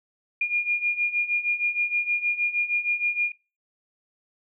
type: beating tone pair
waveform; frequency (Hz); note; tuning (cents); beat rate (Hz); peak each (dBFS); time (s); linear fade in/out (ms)
sine; 2418 / 2424.4; D7 / D#7; +50 / -46; 6.4; -27 / -24; 0.41-3.32; 5
effects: noise-tail reverb RT60 0.3 s tail -21 dB re dry